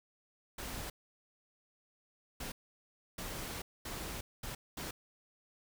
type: noise bursts at uneven times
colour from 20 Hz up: pink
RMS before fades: -42 dBFS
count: 6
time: 0.58-0.9 / 2.4-2.52 / 3.18-3.62 / 3.85-4.21 / 4.43-4.55 / 4.77-4.91 s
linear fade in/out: 5 ms
effects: none